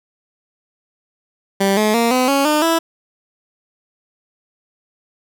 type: tone with pitch steps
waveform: 15% pulse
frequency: 196 / 213.7 / 233.1 / 254.2 / 277.2 / 302.3 / 329.6 Hz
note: G3 / G#3 / A#3 / C4 / C#4 / D#4 / E4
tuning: 0 / +50 / 0 / -50 / 0 / -50 / 0 cents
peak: -7 dBFS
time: 1.6-2.79 s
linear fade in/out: 10 ms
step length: 170 ms
effects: none